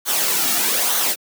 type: noise with flanger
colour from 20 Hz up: white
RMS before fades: -19 dBFS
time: 0.05-1.16 s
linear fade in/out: 50 ms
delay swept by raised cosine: 0.39 to 1.99 ms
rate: 1.1 Hz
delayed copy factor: -0.55
effects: high-pass 200 Hz 12 dB/octave